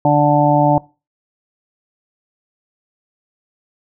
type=harmonic tone; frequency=146.83 Hz; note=D3; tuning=in tune; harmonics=1 / 2 / 4 / 5 / 6; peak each=-16 / -16 / -16 / -16 / -16 dBFS; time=0.05-0.78 s; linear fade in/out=2 ms; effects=noise-tail reverb RT60 0.3 s tail -22 dB re dry